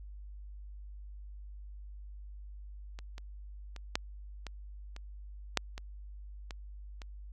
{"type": "clicks", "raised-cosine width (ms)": 0.2, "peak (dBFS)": [-29, -29, -29, -12, -24, -29, -9, -25, -25, -29], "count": 10, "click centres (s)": [2.989, 3.181, 3.763, 3.955, 4.467, 4.964, 5.573, 5.779, 6.508, 7.018], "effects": ["added 50 Hz sine -44 dBFS peak until 7.32 s"]}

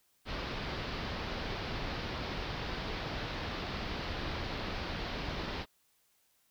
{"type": "low-pass noise", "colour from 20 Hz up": "pink", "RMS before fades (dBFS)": -38, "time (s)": [0.25, 5.66], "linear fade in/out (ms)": 50, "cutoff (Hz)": 4900, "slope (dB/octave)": 48, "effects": ["white hiss -72 dBFS RMS until 6.5 s"]}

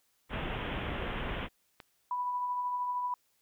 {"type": "low-pass noise", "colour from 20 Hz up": "pink", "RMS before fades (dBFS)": -36, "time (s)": [0.29, 1.49], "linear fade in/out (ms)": 50, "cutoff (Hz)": 3400, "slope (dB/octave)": 96}
{"type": "click", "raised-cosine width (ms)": 0.3, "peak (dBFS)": -30, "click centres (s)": 1.802}
{"type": "tone with tremolo", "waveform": "sine", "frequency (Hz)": 987.8, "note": "B5", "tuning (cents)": 0, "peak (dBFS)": -29, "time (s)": [2.11, 3.14], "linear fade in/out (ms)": 2, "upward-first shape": "triangle", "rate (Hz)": 13, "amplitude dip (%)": 35}
{"effects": ["white hiss -73 dBFS RMS until 3.41 s"]}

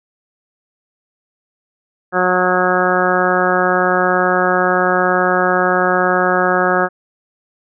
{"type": "harmonic tone", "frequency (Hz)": 182.1, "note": "F#3", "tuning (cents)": -27, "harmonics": [1, 2, 3, 4, 5, 6, 7, 8, 9], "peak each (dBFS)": [-23, -19, -19, -19, -25, -25, -19, -22, -20], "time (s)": [2.12, 6.89], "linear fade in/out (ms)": 50, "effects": []}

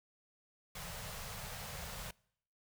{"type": "band-stop noise", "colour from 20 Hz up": "pink", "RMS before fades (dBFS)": -45, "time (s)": [0.75, 2.11], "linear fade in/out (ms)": 5, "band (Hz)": [200, 460], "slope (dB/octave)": 48, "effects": ["noise-tail reverb RT60 0.7 s tail -25 dB re dry"]}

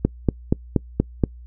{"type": "click train", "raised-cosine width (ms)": 3, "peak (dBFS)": -3, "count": 6, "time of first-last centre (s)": [0.05, 1.238], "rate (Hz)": 4.21, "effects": ["noise-tail reverb RT60 0.1 s tail -25 dB re dry", "added 60 Hz sine -38 dBFS peak until 1.46 s"]}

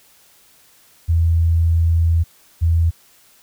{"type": "tone pair in turn", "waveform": "sine", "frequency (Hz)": [83, 83], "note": ["E2", "E2"], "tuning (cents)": [12, 12], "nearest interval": "unison", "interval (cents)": 0, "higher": "neither", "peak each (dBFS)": -12, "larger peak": "neither", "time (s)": [[1.08, 2.24], [2.61, 2.91]], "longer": "first", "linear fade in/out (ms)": 20, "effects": ["white hiss -52 dBFS RMS until 3.42 s"]}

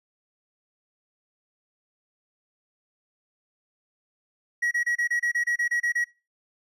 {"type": "tone bursts", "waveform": "triangle", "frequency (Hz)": 1912, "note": "A#6", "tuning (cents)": 43, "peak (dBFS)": -20, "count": 12, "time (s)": [4.62, 6.044], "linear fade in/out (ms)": 10, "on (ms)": 93, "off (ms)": 28, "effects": ["noise-tail reverb RT60 0.3 s tail -24 dB re dry", "resampled to 32000 Hz"]}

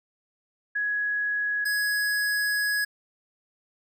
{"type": "tone pair in turn", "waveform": ["sine", "square"], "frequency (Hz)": [1673, 1673], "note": ["G#6", "G#6"], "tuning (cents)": [12, 12], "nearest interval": "unison", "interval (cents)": 0, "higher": "neither", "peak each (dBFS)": [-24, -24], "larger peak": "neither", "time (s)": [[0.75, 1.65], [1.65, 2.85]], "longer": "second", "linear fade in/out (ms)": 10, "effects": []}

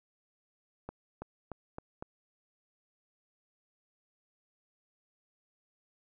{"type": "accelerating click train", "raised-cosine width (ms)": 1, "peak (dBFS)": -26, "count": 5, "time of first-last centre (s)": [0.89, 2.025], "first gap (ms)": 330, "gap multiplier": 0.9, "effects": []}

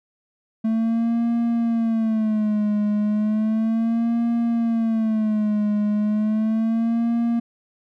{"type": "tone with vibrato", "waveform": "triangle", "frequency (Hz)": 220.9, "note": "A3", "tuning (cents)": 7, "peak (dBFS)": -16, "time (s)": [0.64, 7.4], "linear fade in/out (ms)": 10, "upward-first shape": "sine", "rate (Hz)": 0.34, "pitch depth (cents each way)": 99, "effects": []}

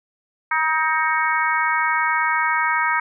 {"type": "harmonic tone with a mistuned harmonic", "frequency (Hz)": 316.4, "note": "D#4", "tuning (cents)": 29, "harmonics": [3, 4, 5, 6, 7], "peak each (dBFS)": [-22, -23, -24, -25, -25], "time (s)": [0.51, 3], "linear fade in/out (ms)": 5, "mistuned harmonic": 6, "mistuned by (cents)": -32, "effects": []}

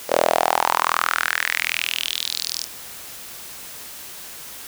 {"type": "tone with high-pass filter sweep", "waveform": "sawtooth", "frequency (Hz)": 41.2, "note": "E1", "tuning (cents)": 0, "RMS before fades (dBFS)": -22, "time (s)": [0.08, 2.67], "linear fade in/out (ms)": 50, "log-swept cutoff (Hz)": [530, 5500], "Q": 4.2, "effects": ["white hiss -37 dBFS RMS until 4.67 s"]}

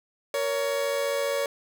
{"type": "tone pair together", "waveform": "40% pulse", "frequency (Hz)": [466.2, 561], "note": ["A#4", "C#5"], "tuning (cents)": [0, 21], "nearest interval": "minor third", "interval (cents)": 321, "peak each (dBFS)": [-30, -25], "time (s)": [0.34, 1.46], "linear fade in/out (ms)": 2, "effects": []}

